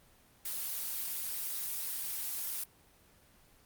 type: noise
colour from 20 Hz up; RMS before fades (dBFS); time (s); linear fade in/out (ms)
blue; -37; 0.45-2.64; 5
effects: pink hiss -63 dBFS RMS until 3.65 s + Opus 24 kbps